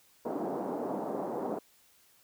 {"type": "band-pass noise", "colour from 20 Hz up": "pink", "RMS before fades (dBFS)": -35, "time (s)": [0.25, 1.59], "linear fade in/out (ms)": 5, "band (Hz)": [230, 860], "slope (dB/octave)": 24, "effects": ["white hiss -64 dBFS RMS until 2.23 s"]}